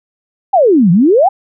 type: exponential two-way sweep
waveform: sine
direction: down then up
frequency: 830.6 to 161.2 to 830.6 Hz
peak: -5 dBFS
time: 0.53-1.29 s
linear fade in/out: 10 ms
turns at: 0.91 s
effects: none

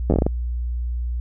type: slowing click train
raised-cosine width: 2 ms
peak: -5 dBFS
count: 8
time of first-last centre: 0.1-0.265 s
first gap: 10 ms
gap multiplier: 1.28
effects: added 60 Hz sine -22 dBFS peak until 1.2 s

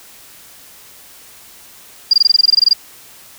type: tone bursts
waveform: sine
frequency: 4804 Hz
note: D8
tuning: 38 cents sharp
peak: -5 dBFS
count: 14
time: 2.11-2.733 s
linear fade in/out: 5 ms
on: 25 ms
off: 21 ms
effects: white hiss -41 dBFS RMS until 3.38 s

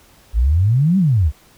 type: exponential two-way sweep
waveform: sine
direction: up then down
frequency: 51.4 to 199.9 to 66.2 Hz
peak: -11 dBFS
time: 0.33-1.32 s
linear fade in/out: 50 ms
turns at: 0.98 s
effects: pink hiss -50 dBFS RMS until 1.57 s

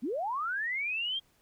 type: linear sweep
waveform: sine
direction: up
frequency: 204.1 to 3247 Hz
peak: -30 dBFS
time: 0.02-1.2 s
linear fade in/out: 20 ms
effects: pink hiss -68 dBFS RMS until 1.41 s

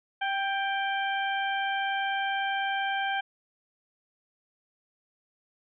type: harmonic tone with a mistuned harmonic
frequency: 784 Hz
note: G5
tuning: in tune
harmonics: 1 / 2 / 3 / 4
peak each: -29 / -31 / -37 / -37 dBFS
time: 0.21-3.21 s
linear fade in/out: 10 ms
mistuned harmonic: 2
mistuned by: +16 cents
effects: none

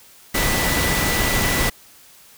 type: tone in noise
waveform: sine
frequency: 1975.5 Hz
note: B6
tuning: in tune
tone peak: -25 dBFS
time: 0.34-1.7 s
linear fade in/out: 10 ms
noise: pink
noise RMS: -20 dBFS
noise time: 0.34-1.7 s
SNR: -8 dB
effects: white hiss -48 dBFS RMS until 2.37 s

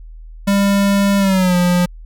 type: tone with pitch glide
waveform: square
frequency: 199.3 to 177.56 Hz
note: G3 to F3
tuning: +29 to +29 cents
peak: -12 dBFS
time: 0.47-1.86 s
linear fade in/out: 10 ms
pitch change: -200 cents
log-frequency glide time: 1.18-1.56 s
effects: added 40 Hz sine -32 dBFS peak until 2.05 s

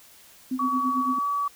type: tone with tremolo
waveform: sine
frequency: 257.7 Hz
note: C4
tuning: 26 cents flat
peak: -23 dBFS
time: 0.51-1.19 s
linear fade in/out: 5 ms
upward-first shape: sine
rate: 8.9 Hz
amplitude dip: 85%
type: tone with pitch glide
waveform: sine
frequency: 1133 to 1141.5 Hz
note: C#6 to D6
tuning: +37 to -50 cents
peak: -23 dBFS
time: 0.59-1.48 s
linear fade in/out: 5 ms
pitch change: +13 cents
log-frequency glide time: 1.06-1.25 s
effects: white hiss -52 dBFS RMS until 1.55 s

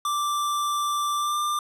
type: tone with pitch glide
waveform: square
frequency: 1174.7 to 1191.8 Hz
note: D6 to D6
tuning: 0 to +25 cents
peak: -24 dBFS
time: 0.05-1.59 s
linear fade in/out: 2 ms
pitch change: +25 cents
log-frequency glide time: 1.17-1.38 s
effects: resampled to 32000 Hz + 10-bit

